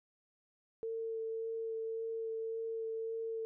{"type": "tone with vibrato", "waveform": "sine", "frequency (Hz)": 450, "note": "A4", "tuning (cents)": 39, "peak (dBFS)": -36, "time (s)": [0.83, 3.45], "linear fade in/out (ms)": 0, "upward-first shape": "sine", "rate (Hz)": 1.8, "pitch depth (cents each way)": 10, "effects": []}